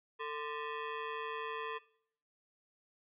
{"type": "ring-modulated tone", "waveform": "sawtooth", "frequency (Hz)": 740, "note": "F#5", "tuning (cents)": 0, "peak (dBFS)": -31, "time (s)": [0.19, 1.79], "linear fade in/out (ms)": 20, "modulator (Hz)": 294, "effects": ["noise-tail reverb RT60 0.6 s tail -19 dB re dry", "resampled to 8000 Hz"]}